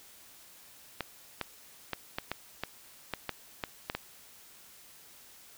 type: clicks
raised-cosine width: 0.3 ms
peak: -16 dBFS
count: 11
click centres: 1.007 / 1.413 / 1.933 / 2.185 / 2.316 / 2.636 / 3.137 / 3.293 / 3.638 / 3.899 / 3.95 s
effects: white hiss -55 dBFS RMS until 5.57 s